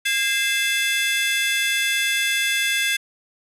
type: tone cluster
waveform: 45% pulse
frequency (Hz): 1622 / 2081 / 2629 / 3452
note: G#6 / C7 / E7 / A7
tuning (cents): -41 / -10 / -5 / -34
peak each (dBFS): -25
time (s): 0.05-2.97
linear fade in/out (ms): 10
effects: resampled to 32000 Hz